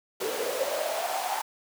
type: noise with high-pass filter sweep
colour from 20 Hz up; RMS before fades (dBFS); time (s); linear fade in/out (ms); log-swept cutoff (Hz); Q
pink; -30; 0.2-1.42; 10; 420 to 850; 6.7
effects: none